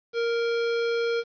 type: tone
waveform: square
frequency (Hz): 466.2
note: A#4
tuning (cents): 0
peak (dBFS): -24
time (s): 0.13-1.24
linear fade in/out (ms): 50
effects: resampled to 11025 Hz + 9-bit